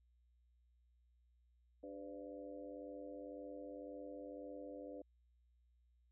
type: harmonic tone with a mistuned harmonic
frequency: 98 Hz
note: G2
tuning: in tune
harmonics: 3 / 4 / 5 / 6 / 7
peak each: -52 / -58 / -51 / -54 / -62 dBFS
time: 1.83-5.02 s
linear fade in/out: 5 ms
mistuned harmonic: 5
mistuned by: +56 cents
effects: added 60 Hz sine -70 dBFS peak until 6.11 s